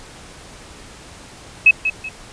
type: tone with echo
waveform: sine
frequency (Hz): 2576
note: E7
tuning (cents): -41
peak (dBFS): -5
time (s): 1.66-1.71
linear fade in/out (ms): 5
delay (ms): 190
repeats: 2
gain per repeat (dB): -10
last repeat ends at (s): 2.09
effects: pink hiss -40 dBFS RMS until 2.32 s + resampled to 22050 Hz